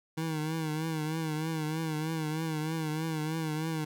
25% pulse tone with vibrato, 157.6 Hz, D#3, 23 cents sharp, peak -27 dBFS, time 0.17-3.85 s, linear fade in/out 10 ms, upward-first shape triangle, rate 3.2 Hz, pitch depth 68 cents each way, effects none

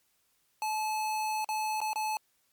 square tone with dropouts, 863 Hz, A5, 34 cents flat, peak -30 dBFS, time 0.62-2.17 s, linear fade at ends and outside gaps 1 ms, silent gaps 1.445-1.489 / 1.804-1.815 / 1.932-1.958 s, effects white hiss -72 dBFS RMS until 2.52 s + MP3 96 kbps

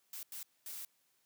blue noise bursts at uneven times, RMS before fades -45 dBFS, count 3, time 0.13-0.23 / 0.32-0.43 / 0.66-0.85 s, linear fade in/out 2 ms, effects white hiss -75 dBFS RMS until 1.25 s + high-pass 100 Hz 12 dB/octave

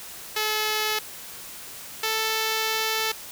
5% pulse tone pair in turn, 430 / 440.8 Hz, A4 / A4, -40 / +3 cents, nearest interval unison, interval 43 cents, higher second, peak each -12 dBFS, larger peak neither, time 0.36-0.99 / 2.03-3.12 s, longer second, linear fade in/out 5 ms, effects white hiss -40 dBFS RMS until 3.31 s

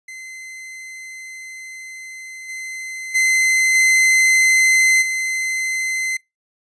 45% pulse tone with level steps, 2059 Hz, C7, 28 cents flat, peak -32 / -27 / -13 / -11 / -19 dBFS, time 0.08-6.17 s, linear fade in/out 5 ms, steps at 2.48 / 3.14 / 3.74 / 5.01 s, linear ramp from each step 20 ms, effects noise-tail reverb RT60 0.2 s tail -24 dB re dry + resampled to 22050 Hz

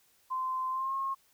sine tone with pitch glide, 1036 to 1079.4 Hz, C6 to C#6, -17 to -46 cents, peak -30 dBFS, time 0.3-1.15 s, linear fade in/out 20 ms, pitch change +71 cents, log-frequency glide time 0.7-0.94 s, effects white hiss -67 dBFS RMS until 1.33 s

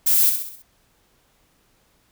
violet noise with echo, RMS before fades -17 dBFS, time 0.06-0.3 s, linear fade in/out 10 ms, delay 65 ms, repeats 5, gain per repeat -6 dB, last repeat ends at 0.625 s, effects pink hiss -62 dBFS RMS until 2.11 s

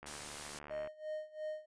click train, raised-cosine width 0.5 ms, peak -34 dBFS, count 63, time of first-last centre 0.03-0.874 s, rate 73.5 Hz
white noise, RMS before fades -46 dBFS, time 0.06-0.59 s, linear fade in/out 5 ms
triangle tone with tremolo, 617 Hz, D#5, 15 cents flat, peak -35 dBFS, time 0.7-1.66 s, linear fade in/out 10 ms, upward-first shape sine, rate 2.9 Hz, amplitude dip 90%
effects resampled to 22050 Hz

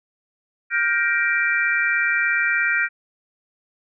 sine chord, G minor seventh, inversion third, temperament just, 1411.2 / 1568 / 1881.6 / 2352 Hz, F6 / G6 / Bb6 / D7, +18 / 0 / +16 / +2 cents, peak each -23 dBFS, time 0.7-2.89 s, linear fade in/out 50 ms, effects none

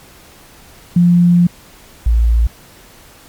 sine tone pair in turn, 174.61 / 57.1 Hz, F3 / A#1, 0 / -35 cents, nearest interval octave + perfect fifth, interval 1935 cents, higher first, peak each -6 / -8 dBFS, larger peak first, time 0.96-1.47 / 2.06-2.47 s, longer first, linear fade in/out 5 ms, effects pink hiss -42 dBFS RMS until 3.28 s + MP3 96 kbps

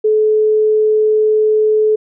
sine tone, 430.4 Hz, A4, 38 cents flat, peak -9 dBFS, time 0.04-1.96 s, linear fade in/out 10 ms, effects none

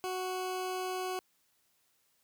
20% pulse tone, 370 Hz, F#4, in tune, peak -29 dBFS, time 0.04-1.19 s, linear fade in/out 0 ms, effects white hiss -73 dBFS RMS until 2.23 s + high-pass 60 Hz 12 dB/octave

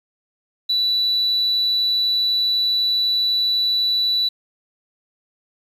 sine tone, 3956 Hz, B7, 2 cents sharp, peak -15 dBFS, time 0.69-4.29 s, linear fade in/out 10 ms, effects tanh soft clip ceiling -13 dBFS + 8-bit

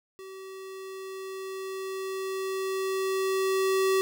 square tone with level ramp, 382.5 Hz, G4, 42 cents flat, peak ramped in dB -42 to -22 dBFS, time 0.19-4.01 s, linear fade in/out 0 ms, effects none

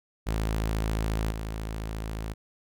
sawtooth tone with level steps, 54.2 Hz, A1, 25 cents flat, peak -22 / -28 dBFS, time 0.26-2.34 s, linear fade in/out 20 ms, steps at 1.31 s, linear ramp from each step 2 ms, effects none

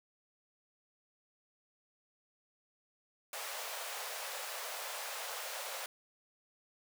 pink high-pass noise, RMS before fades -42 dBFS, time 3.33-5.86 s, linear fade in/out 2 ms, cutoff 500 Hz, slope 48 dB/octave, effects none

